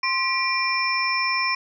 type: tone cluster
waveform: sine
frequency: 1050 / 1947 / 2379 / 5350 Hz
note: C6 / B6 / D7 / E8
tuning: +6 / -25 / +22 / +25 cents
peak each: -25 / -30 / -24 / -27 dBFS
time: 0.03-1.55 s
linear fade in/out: 5 ms
effects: none